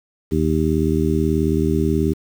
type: harmonic tone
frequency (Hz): 78.5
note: D#2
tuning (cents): +16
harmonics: 1 / 2 / 3 / 4 / 5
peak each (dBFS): -22 / -22 / -22 / -22 / -22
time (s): 0.31-2.14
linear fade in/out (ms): 20
effects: 7-bit